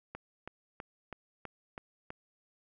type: click train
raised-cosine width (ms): 0.5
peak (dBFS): -26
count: 7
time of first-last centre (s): 0.15-2.104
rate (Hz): 3.07
effects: none